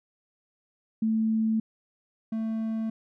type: tone pair in turn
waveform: sine / triangle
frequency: 221.1 / 222.4 Hz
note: A3 / A3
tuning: +9 / +19 cents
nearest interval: unison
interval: 10 cents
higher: second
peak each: -22 / -25 dBFS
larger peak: first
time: 1.02-1.6 / 2.32-2.9 s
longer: neither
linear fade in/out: 5 ms
effects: none